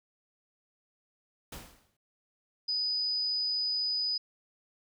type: noise with exponential decay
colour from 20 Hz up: pink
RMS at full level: -40 dBFS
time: 1.52-1.97 s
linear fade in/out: 5 ms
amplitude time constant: 97 ms
type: tone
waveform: sine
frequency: 4978 Hz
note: D#8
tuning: in tune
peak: -28 dBFS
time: 2.68-4.18 s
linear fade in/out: 10 ms
effects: none